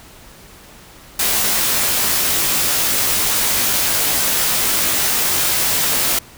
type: noise with comb filter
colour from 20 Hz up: white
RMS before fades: -17 dBFS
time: 1.19-6.19 s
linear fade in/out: 5 ms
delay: 17 ms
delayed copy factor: -0.7
effects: pink hiss -42 dBFS RMS until 6.37 s